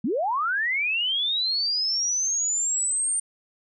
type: linear sweep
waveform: sine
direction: up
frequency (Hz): 185 to 8880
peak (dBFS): -22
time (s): 0.04-3.2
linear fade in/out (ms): 5
effects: none